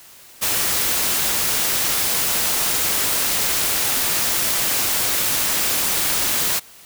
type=noise; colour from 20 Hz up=white; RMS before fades=-20 dBFS; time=0.41-6.6 s; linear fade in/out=20 ms; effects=white hiss -45 dBFS RMS until 6.85 s